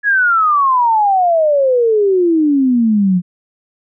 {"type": "exponential sweep", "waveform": "sine", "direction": "down", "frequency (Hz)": [1700, 174.2], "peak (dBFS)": -9, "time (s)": [0.03, 3.22], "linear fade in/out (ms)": 50, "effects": []}